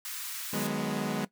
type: high-pass noise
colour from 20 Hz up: white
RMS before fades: -38 dBFS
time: 0.05-0.67 s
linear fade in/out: 2 ms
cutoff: 1100 Hz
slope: 24 dB/octave
type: chord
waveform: sawtooth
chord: G# minor seventh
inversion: second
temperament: equal with one note detuned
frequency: 152.54 / 185 / 207.7 / 246.9 Hz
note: D#3 / F#3 / G#3 / B3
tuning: -34 / 0 / 0 / 0 cents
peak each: -33 / -32 / -29 / -32 dBFS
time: 0.53-1.25 s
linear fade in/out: 5 ms
effects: noise-tail reverb RT60 0.1 s tail -17 dB re dry